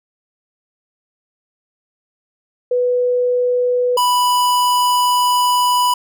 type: tone pair in turn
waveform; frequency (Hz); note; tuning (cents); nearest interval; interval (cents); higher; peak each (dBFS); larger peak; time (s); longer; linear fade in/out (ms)
sine / square; 493.9 / 987.8; B4 / B5; 0 / 0; octave; 1200; second; -13; neither; 2.71-3.97 / 3.97-5.94; second; 5
effects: none

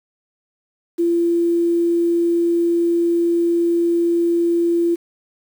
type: tone with quantisation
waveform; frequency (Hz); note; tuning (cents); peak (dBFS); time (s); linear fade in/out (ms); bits
sine; 341.1; F4; -41; -14; 0.98-4.96; 20; 7
effects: none

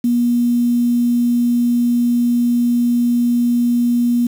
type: tone with quantisation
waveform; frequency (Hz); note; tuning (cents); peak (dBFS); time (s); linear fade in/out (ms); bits
sine; 240; B3; -49; -12; 0.04-4.27; 5; 6
effects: none

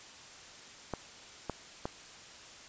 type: clicks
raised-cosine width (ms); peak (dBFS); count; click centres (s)
1; -20; 3; 0.937 / 1.497 / 1.855
effects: white hiss -51 dBFS RMS until 2.68 s + resampled to 16000 Hz

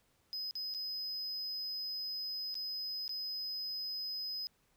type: tone with dropouts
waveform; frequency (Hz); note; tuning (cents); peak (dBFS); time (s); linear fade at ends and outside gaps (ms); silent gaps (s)
triangle; 5040; D#8; +21; -36; 0.33-4.47; 0; 0.51-0.554 / 0.74-0.747 / 2.543-2.553 / 3.079-3.093
effects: pink hiss -73 dBFS RMS until 4.76 s

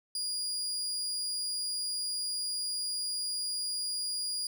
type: tone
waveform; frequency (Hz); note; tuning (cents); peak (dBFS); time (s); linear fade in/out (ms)
30% pulse; 4855; D#8; -43; -29; 0.15-4.47; 2
effects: none

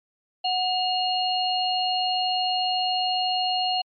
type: tone cluster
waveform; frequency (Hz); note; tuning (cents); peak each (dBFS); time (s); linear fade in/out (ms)
sine; 737 / 2849 / 4270; F#5 / F7 / C8; -7 / +34 / +34; -24 / -27 / -28; 0.44-3.82; 10
effects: MP3 96 kbps

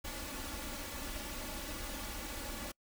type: noise with comb filter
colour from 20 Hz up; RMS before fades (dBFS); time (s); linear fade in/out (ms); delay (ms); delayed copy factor
pink; -42; 0.04-2.72; 10; 3.5; +0.8
effects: noise-tail reverb RT60 0.1 s tail -26 dB re dry

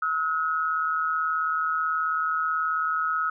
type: tone pair together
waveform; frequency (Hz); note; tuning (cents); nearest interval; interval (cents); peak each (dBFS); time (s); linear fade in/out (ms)
sine; 1288.5 / 1447; E6 / F#6; -40 / -39; major second; 201; -24 / -29; 0.02-3.3; 5
effects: none

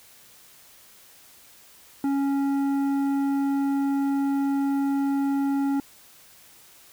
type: tone with tanh clipping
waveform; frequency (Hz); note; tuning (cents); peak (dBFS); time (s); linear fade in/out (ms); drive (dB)
sine; 277.2; C#4; 0; -23; 2.04-5.8; 2; 10
effects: white hiss -52 dBFS RMS until 6.92 s

